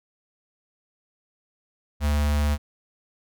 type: tone with notch filter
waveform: square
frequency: 73.6 Hz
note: D2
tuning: 4 cents sharp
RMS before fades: -22 dBFS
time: 2-2.58 s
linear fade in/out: 50 ms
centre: 350 Hz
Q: 1.8
effects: none